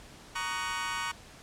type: chord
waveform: 25% pulse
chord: D# minor seventh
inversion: second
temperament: just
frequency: 933.4 / 1120.1 / 1244.5 / 1493.4 Hz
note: A#5 / C#6 / D#6 / F#6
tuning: +2 / +18 / 0 / +16 cents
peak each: -33 / -33 / -36 / -34 dBFS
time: 0.35-1.12 s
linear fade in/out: 10 ms
effects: pink hiss -51 dBFS RMS until 1.42 s + low-pass 9000 Hz 12 dB/octave